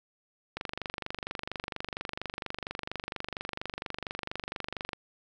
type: click train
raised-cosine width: 0.3 ms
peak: -18 dBFS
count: 107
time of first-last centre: 0.57-4.932 s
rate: 24.3 Hz
effects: none